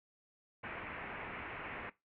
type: low-pass noise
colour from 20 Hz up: white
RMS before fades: -45 dBFS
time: 0.63-1.9 s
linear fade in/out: 10 ms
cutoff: 2500 Hz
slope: 48 dB/octave
effects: noise-tail reverb RT60 0.2 s tail -18 dB re dry